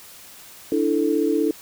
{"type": "chord", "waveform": "sine", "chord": "D suspended second", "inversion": "none", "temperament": "equal", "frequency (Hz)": [293.7, 329.6, 440], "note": ["D4", "E4", "A4"], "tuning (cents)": [0, 0, 0], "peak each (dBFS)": -22, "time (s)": [0.72, 1.51], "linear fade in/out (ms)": 2, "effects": ["white hiss -44 dBFS RMS until 1.61 s"]}